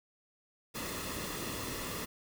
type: noise with comb filter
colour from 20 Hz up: pink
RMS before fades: -39 dBFS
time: 0.74-2.06 s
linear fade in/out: 20 ms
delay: 1.3 ms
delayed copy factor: -0.55
effects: none